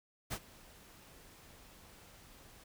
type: noise with ADSR envelope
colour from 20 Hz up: pink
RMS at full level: -37 dBFS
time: 0.3-2.64 s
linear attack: 26 ms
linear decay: 60 ms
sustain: -21 dB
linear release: 7 ms
effects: none